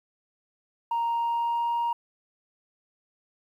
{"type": "tone with pitch glide", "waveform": "sine", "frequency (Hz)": [932.3, 940.4], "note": ["A#5", "A#5"], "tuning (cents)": [0, 15], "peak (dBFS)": -22, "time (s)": [0.91, 1.93], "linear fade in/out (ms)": 5, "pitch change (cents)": 15, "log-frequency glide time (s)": [1.07, 1.74], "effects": ["tanh soft clip ceiling -22 dBFS", "10-bit"]}